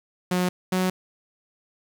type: tone pair in turn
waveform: sawtooth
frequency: 180.9 / 184.91 Hz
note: F#3 / F#3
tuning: -39 / -1 cents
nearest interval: unison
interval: 38 cents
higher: second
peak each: -17 dBFS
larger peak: neither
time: 0.31-0.49 / 0.72-0.9 s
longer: neither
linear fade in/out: 5 ms
effects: 9-bit